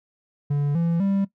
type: tone with pitch steps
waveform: triangle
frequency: 144 / 168.3 / 196.71 Hz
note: D3 / E3 / G3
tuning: -34 / +36 / +6 cents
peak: -17 dBFS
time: 0.5-1.25 s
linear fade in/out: 10 ms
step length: 250 ms
effects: noise-tail reverb RT60 0.1 s tail -17 dB re dry